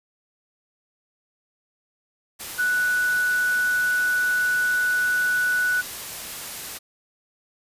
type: tone in noise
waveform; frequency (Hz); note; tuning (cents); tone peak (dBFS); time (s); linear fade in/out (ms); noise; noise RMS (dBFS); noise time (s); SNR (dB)
sine; 1480; F#6; 0; -19; 2.58-5.82; 20; white; -34; 2.39-6.79; +12
effects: resampled to 32000 Hz